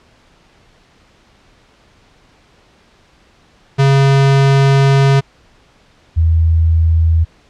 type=tone pair in turn; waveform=square / sine; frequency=137.2 / 81.58 Hz; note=C#3 / E2; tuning=-17 / -17 cents; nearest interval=major sixth; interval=900 cents; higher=first; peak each=-8 dBFS; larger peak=neither; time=3.78-5.21 / 6.16-7.25 s; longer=first; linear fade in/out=20 ms; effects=pink hiss -50 dBFS RMS until 7.49 s + low-pass 5000 Hz 12 dB/octave